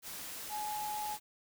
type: tone in noise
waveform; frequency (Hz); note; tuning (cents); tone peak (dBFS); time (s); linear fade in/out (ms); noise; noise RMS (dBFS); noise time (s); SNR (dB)
sine; 844; G#5; +28; -36; 0.49-1.18; 50; white; -44; 0.02-1.2; +5
effects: none